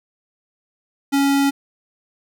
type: tone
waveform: square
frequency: 278.4 Hz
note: C#4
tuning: 8 cents sharp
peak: -15 dBFS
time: 1.12-1.51 s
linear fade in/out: 20 ms
effects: none